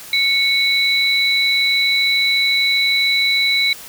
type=tone pair together; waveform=sine; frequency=2217 / 3950 Hz; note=C#7 / B7; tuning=0 / 0 cents; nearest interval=minor seventh; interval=1000 cents; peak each=-16 dBFS; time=0.13-3.73 s; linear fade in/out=2 ms; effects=white hiss -36 dBFS RMS until 3.88 s